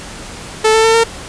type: tone with pitch steps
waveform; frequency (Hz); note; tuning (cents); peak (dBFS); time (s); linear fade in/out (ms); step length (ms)
sawtooth; 437.6 / 444 / 450.4 / 457; A4 / A4 / A4 / A#4; -9 / +16 / +40 / -34; -4; 0.64-1.04; 10; 100
effects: pink hiss -30 dBFS RMS until 1.28 s + resampled to 22050 Hz